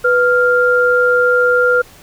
sine tone pair together, 493.9 / 1397 Hz, B4 / F6, 0 / 0 cents, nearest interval octave + tritone, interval 1800 cents, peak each -12 dBFS, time 0.04-1.82 s, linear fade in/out 10 ms, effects pink hiss -42 dBFS RMS until 2.02 s

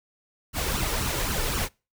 pink noise with flanger, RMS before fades -27 dBFS, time 0.53-1.69 s, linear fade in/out 50 ms, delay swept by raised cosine 0.69 to 2.29 ms, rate 3.9 Hz, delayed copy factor +0.6, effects noise-tail reverb RT60 0.3 s tail -26 dB re dry

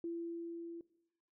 sine tone with level ramp, 337.4 Hz, E4, 40 cents sharp, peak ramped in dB -37 to -44 dBFS, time 0.04-0.81 s, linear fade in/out 2 ms, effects noise-tail reverb RT60 0.8 s tail -19 dB re dry

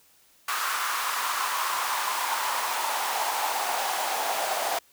pink noise with high-pass filter sweep, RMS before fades -28 dBFS, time 0.48-4.79 s, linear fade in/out 5 ms, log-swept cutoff 1200 to 700 Hz, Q 3.8, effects white hiss -60 dBFS RMS until 4.92 s

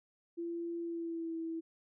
sine tone with pitch glide, 339.4 to 327.5 Hz, F4 to E4, -49 to -11 cents, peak -36 dBFS, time 0.37-1.61 s, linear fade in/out 20 ms, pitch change -62 cents, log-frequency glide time 0.8-1.36 s, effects none

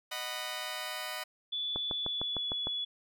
10% pulse chord, B major, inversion first, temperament just, 617.4 / 740.8 / 987.8 Hz, D#5 / F#5 / B5, -14 / +2 / 0 cents, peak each -32 / -33 / -33 dBFS, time 0.11-1.24 s, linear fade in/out 10 ms
sine tone with pitch glide, 3457 to 3407 Hz, A7 to G#7, -31 to +44 cents, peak -32 dBFS, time 1.52-2.85 s, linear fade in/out 10 ms, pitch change -25 cents, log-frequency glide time 1.91-2.51 s
click train, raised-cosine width 1 ms, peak -23 dBFS, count 7, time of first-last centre 1.76-2.67 s, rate 6.59 Hz
effects none

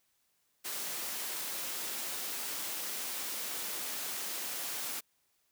white high-pass noise, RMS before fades -38 dBFS, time 0.64-5.01 s, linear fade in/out 20 ms, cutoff 210 Hz, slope 12 dB/octave, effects white hiss -75 dBFS RMS until 5.51 s

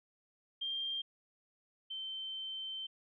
sine tone pair in turn, 3185 / 3100 Hz, G7 / G7, +27 / -20 cents, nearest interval unison, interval 47 cents, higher first, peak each -35 / -39 dBFS, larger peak first, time 0.61-1.02 / 1.9-2.87 s, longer second, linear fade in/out 10 ms, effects none

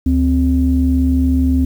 sine tone pair together, 73 / 260.1 Hz, D2 / C4, -10 / -10 cents, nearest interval octave + minor seventh, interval 2200 cents, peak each -13 dBFS, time 0.06-1.65 s, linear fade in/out 5 ms, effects tanh soft clip ceiling -3 dBFS + 7-bit

